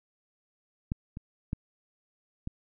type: clicks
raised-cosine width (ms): 5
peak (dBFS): -17 / -26 / -18 / -22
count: 4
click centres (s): 0.919 / 1.171 / 1.531 / 2.474
effects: none